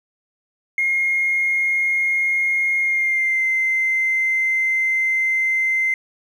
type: tone with pitch glide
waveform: triangle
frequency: 2141 to 2076 Hz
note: C7 to C7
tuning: +39 to -14 cents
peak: -13 dBFS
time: 0.78-5.94 s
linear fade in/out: 2 ms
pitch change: -53 cents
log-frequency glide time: 2.8-3.45 s
effects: tanh soft clip ceiling -14 dBFS